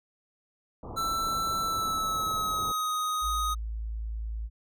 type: low-pass noise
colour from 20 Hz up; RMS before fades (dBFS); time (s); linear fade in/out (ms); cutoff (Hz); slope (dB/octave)
pink; -40; 0.83-2.72; 2; 1200; 96
type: tone with pitch glide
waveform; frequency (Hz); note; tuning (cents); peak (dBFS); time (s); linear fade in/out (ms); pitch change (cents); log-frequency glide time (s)
square; 1333 to 1250.9; E6 to D#6; +19 to +9; -28; 0.96-3.55; 20; -110; 1.6-2.91
type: tone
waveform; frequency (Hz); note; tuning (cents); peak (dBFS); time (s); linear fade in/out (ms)
sine; 55; A1; 0; -31; 3.21-4.5; 50
effects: none